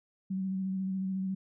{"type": "tone with vibrato", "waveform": "sine", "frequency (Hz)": 190, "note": "F#3", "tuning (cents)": 46, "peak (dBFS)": -30, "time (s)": [0.3, 1.35], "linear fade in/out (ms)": 10, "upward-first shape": "square", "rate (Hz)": 14, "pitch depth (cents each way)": 18, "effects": []}